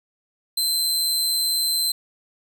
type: tone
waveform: sawtooth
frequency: 4091 Hz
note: C8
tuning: 40 cents flat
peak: -17 dBFS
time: 0.57-1.92 s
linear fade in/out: 5 ms
effects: none